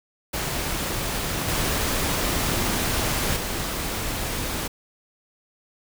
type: noise with level steps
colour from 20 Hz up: pink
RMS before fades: -27 / -24 / -28 dBFS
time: 0.33-4.68 s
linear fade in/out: 10 ms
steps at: 1.48 / 3.36 s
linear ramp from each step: 5 ms
effects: none